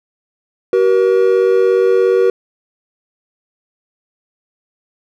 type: tone pair together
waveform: triangle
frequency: 380 / 477.1 Hz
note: F#4 / A#4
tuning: +46 / +40 cents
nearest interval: major third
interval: 394 cents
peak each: -10 dBFS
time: 0.73-2.3 s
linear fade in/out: 2 ms
effects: none